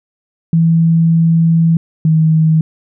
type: tone pair in turn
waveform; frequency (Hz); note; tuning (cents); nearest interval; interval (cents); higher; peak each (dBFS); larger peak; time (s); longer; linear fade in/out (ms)
sine; 164.81 / 158.77; E3 / D#3; 0 / +35; minor second; 65; first; -7; neither; 0.53-1.77 / 2.05-2.61; first; 2
effects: none